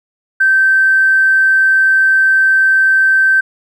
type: tone with tanh clipping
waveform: triangle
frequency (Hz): 1553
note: G6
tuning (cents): -17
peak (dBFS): -7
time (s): 0.4-3.41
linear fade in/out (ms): 10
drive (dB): 3
effects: none